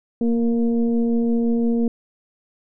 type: tone with frequency modulation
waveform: sine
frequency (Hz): 233.9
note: A#3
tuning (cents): +6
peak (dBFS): -16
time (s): 0.21-1.88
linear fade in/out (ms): 2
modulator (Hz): 231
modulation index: 0.74
effects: none